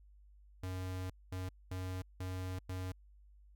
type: tone bursts at uneven times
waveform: square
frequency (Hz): 92.5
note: F#2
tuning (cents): 0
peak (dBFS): -39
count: 5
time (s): 0.63-1.1 / 1.32-1.49 / 1.71-2.02 / 2.2-2.59 / 2.69-2.92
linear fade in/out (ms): 5
effects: added 50 Hz sine -58 dBFS peak until 3.55 s